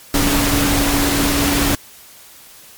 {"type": "tone in noise", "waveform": "sine", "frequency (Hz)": 284.2, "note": "C#4", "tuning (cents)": 43, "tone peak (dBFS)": -18, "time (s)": [0.14, 1.75], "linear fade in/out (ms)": 2, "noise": "pink", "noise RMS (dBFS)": -17, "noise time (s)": [0.14, 1.75], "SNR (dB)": -4, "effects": ["white hiss -42 dBFS RMS until 2.77 s", "MP3 96 kbps"]}